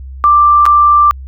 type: tone with dropouts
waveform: sine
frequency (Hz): 1179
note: D6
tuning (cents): +6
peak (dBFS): -4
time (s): 0.24-1.11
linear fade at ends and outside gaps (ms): 0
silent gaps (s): 0.655-0.663
effects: added 66 Hz sine -25 dBFS peak until 1.27 s